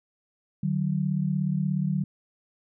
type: tone pair together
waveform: sine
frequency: 150.7 / 187.51 Hz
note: D3 / F#3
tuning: +45 / +23 cents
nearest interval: major third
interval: 378 cents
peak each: -26 dBFS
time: 0.63-2.04 s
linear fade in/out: 5 ms
effects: none